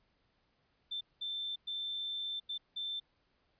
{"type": "tone bursts at uneven times", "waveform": "sine", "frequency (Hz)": 3552, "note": "A7", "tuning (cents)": 16, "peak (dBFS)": -36, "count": 5, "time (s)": [[0.91, 1.01], [1.21, 1.56], [1.67, 2.4], [2.49, 2.58], [2.76, 3]], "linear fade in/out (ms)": 10, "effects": ["pink hiss -75 dBFS RMS until 3.59 s", "resampled to 11025 Hz"]}